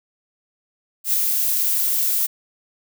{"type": "noise with ADSR envelope", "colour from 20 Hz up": "violet", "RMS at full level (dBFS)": -17, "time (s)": [1.04, 2.27], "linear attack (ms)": 97, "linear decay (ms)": 4, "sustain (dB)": -3, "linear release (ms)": 16, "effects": []}